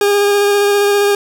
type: tone with vibrato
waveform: 40% pulse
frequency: 406.6 Hz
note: G#4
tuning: 37 cents flat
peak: -9 dBFS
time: 0.01-1.15 s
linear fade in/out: 2 ms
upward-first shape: square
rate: 15 Hz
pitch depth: 11 cents each way
effects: none